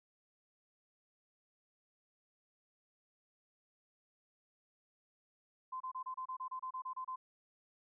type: tone bursts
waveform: sine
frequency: 1032 Hz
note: C6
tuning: 24 cents flat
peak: -39 dBFS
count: 13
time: 5.72-7.16 s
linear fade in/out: 10 ms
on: 84 ms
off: 29 ms
effects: none